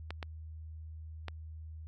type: clicks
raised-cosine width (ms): 0.3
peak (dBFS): -23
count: 3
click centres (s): 0.106 / 0.228 / 1.283
effects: added 79 Hz sine -43 dBFS peak until 1.87 s